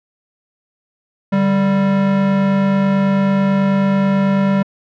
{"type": "tone pair together", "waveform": "square", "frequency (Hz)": [146.83, 195.99], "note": ["D3", "G3"], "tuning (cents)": [0, 0], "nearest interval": "perfect fourth", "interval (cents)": 500, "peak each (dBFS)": [-24, -13], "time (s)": [1.32, 4.63], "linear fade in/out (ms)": 10, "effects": ["low-pass 2000 Hz 12 dB/octave"]}